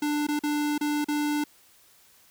square tone with dropouts, 295.8 Hz, D4, 13 cents sharp, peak -25 dBFS, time 0.02-1.44 s, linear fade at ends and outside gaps 5 ms, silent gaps 0.269-0.285 / 0.392-0.435 / 0.78-0.81 / 1.045-1.084 s, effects white hiss -58 dBFS RMS until 2.3 s

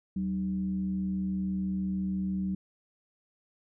sine tone with frequency modulation, 189.9 Hz, F#3, 45 cents sharp, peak -28 dBFS, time 0.16-2.55 s, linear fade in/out 5 ms, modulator 114 Hz, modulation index 0.39, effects none

